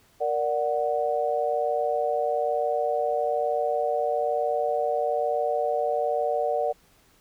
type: chord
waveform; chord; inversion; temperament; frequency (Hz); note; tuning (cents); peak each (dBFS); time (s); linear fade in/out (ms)
sine; Bb augmented; none; equal; 466.2 / 587.3 / 740; Bb4 / D5 / F#5; 0 / 0 / 0; -28 / -26 / -27; 0.2-6.73; 20
effects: pink hiss -60 dBFS RMS until 7.2 s